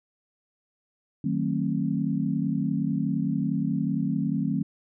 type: chord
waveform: sine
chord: D# diminished seventh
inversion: none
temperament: just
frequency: 155.56 / 186.68 / 224 / 268.8 Hz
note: D#3 / F#3 / A3 / C4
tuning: 0 / +16 / +31 / +47 cents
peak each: -29 dBFS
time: 1.24-4.63 s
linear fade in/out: 5 ms
effects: none